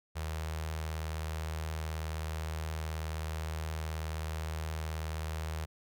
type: tone with notch filter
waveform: sawtooth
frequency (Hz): 79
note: D#2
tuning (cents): +27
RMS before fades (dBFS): -37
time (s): 0.15-5.66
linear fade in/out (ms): 20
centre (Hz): 260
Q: 0.72
effects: none